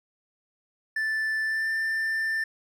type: tone with pitch glide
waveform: triangle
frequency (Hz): 1760 to 1783.5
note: A6 to A6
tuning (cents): 0 to +23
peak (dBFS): -23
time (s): 0.96-2.44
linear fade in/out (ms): 5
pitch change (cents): +23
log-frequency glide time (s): 1.44-1.7
effects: none